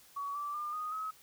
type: tone with pitch steps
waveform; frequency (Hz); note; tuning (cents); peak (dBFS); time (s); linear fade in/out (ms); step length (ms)
sine; 1129 / 1164.8 / 1201.7 / 1239.7 / 1279; C#6 / D6 / D6 / D#6 / D#6; +31 / -15 / +39 / -7 / +47; -35; 0.16-1.11; 10; 190
effects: white hiss -60 dBFS RMS until 1.22 s

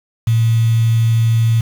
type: tone with quantisation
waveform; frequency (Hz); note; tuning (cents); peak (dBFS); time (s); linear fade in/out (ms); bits
sine; 114.1; A#2; -37; -10; 0.27-1.61; 5; 5
effects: none

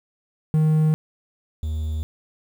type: tone pair in turn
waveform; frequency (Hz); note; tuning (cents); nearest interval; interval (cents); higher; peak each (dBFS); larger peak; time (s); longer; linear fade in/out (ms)
triangle; 155.7 / 78.01; D#3 / D#2; +2 / +5; octave; 1197; first; -13 / -21; first; 0.54-0.94 / 1.63-2.03; neither; 0
effects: 8-bit

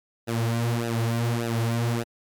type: tone with flanger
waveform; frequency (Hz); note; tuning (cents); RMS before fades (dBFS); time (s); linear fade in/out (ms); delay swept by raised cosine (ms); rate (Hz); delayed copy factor
sawtooth; 116.54; A#2; 0; -25; 0.27-2.04; 20; 0.9 to 6.3; 1.7; -0.9
effects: MP3 96 kbps

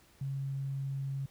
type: tone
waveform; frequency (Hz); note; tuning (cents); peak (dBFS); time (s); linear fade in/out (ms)
sine; 136.7; C#3; -24; -33; 0.21-1.26; 5
effects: pink hiss -63 dBFS RMS until 1.3 s

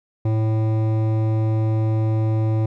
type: tone with hard clipping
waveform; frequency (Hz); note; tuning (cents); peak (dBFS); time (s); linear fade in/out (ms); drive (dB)
sine; 110; A2; 0; -19; 0.25-2.66; 5; 13
effects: none

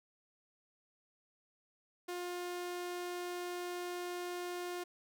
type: tone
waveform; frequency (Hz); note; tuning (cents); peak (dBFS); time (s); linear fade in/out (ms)
sawtooth; 354.8; F4; +27; -35; 2.08-4.84; 10
effects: none

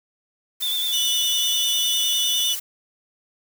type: noise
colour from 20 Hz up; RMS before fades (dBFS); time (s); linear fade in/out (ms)
blue; -30; 0.6-2.6; 10
type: tone with vibrato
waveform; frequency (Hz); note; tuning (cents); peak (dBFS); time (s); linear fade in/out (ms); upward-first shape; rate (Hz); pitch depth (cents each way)
sine; 3520; A7; 0; -22; 0.62-2.53; 5; square; 9.9; 31
type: tone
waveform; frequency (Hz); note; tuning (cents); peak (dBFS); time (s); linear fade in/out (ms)
25% pulse; 2960; F#7; 0; -19; 0.92-2.56; 20
effects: none

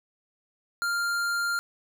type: tone with tanh clipping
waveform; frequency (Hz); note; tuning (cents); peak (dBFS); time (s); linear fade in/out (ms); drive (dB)
sine; 1396.9; F6; 0; -27; 0.82-1.59; 0; 18
effects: none

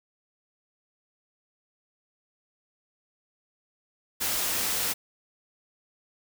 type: noise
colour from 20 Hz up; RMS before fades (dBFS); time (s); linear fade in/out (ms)
white; -28; 4.2-4.94; 20
effects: none

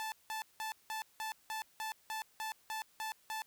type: tone bursts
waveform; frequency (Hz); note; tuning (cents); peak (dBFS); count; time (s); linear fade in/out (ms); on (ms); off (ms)
sawtooth; 877; A5; -6; -34; 12; 0-3.42; 0; 120; 180
effects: white hiss -68 dBFS RMS until 3.46 s

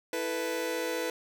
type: chord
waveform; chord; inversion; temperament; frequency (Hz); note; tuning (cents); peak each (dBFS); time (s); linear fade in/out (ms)
sawtooth; E suspended fourth; none; just; 329.6 / 439.5 / 494.4; E4 / A4 / B4; 0 / -2 / +2; -32 / -33 / -28; 0.13-1.1; 2
effects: none

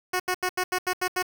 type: tone bursts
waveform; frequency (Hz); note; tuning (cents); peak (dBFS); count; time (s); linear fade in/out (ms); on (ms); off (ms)
10% pulse; 365.8; F#4; -20; -15; 8; 0.13-1.228; 10; 69; 78
effects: 7-bit

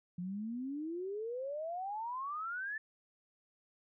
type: exponential sweep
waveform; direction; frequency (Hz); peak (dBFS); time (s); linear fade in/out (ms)
sine; up; 172.4 to 1781; -37; 0.18-2.78; 5
effects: none

